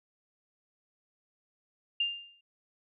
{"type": "tone with exponential decay", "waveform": "sine", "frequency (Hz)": 2800, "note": "F7", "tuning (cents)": 4, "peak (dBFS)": -24, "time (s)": [2, 2.41], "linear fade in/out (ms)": 5, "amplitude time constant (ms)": 87, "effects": []}